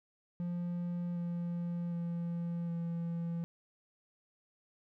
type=tone with pitch steps; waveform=triangle; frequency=174.61 / 172.7 / 170.82 / 168.95 Hz; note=F3 / F3 / F3 / E3; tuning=0 / -19 / -38 / +43 cents; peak=-32 dBFS; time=0.4-3.44 s; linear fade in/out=0 ms; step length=760 ms; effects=none